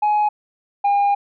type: tone pair in turn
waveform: sine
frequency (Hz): 840 / 807.9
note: G#5 / G#5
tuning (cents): +19 / -48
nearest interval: minor second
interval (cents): 67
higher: first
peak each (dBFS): -12 / -11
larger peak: second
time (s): 0.02-0.29 / 0.84-1.15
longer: second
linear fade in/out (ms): 10
effects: tanh soft clip ceiling -13 dBFS